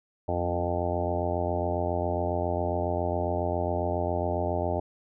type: harmonic tone with a mistuned harmonic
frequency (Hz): 87.31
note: F2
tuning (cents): 0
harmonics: 1 / 2 / 3 / 4 / 5 / 6 / 7 / 8 / 9 / 10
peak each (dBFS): -31 / -39 / -37 / -35 / -35 / -40 / -31 / -36 / -35 / -39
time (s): 0.28-4.8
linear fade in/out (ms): 5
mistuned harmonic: 2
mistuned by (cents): +18
effects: none